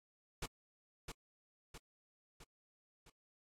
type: noise with echo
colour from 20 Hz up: pink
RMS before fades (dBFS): -41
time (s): 0.42-0.46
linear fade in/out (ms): 5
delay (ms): 660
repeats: 4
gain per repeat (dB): -5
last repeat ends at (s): 3.1
effects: low-pass 10000 Hz 12 dB/octave + AAC 64 kbps